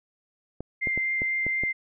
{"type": "clicks", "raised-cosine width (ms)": 2, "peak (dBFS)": -20, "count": 6, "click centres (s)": [0.606, 0.872, 0.976, 1.219, 1.466, 1.636]}
{"type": "tone with vibrato", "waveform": "sine", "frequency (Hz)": 2093, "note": "C7", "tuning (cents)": 0, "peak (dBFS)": -24, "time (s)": [0.81, 1.73], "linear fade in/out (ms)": 20, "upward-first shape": "triangle", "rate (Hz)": 4.1, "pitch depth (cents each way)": 10}
{"effects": []}